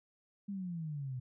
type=exponential sweep; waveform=sine; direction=down; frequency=205.1 to 123.47 Hz; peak=-37 dBFS; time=0.48-1.2 s; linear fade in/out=10 ms; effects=none